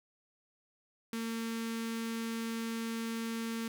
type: tone with notch filter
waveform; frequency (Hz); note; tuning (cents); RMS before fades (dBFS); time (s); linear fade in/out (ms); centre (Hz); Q
sawtooth; 227.7; A#3; -40; -37; 1.13-3.68; 2; 680; 0.97
effects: none